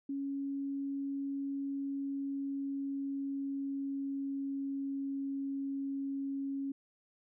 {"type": "tone with pitch glide", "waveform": "sine", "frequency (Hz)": [277.2, 275], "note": ["C#4", "C#4"], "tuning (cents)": [0, -14], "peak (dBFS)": -34, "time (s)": [0.09, 6.72], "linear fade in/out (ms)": 5, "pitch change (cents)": -14, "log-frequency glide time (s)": [1.54, 5.18], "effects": []}